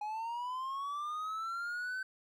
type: linear sweep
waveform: triangle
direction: up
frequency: 830.6 to 1538 Hz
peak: -34 dBFS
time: 0.01-2.03 s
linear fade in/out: 5 ms
effects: none